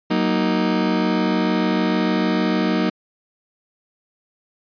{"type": "chord", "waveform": "35% pulse", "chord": "D# minor", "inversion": "first", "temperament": "just", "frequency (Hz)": [186.68, 233.3, 311.1], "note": ["F#3", "A#3", "D#4"], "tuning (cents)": [16, 2, 0], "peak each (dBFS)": -20, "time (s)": [0.1, 2.9], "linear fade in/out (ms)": 10, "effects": ["resampled to 11025 Hz"]}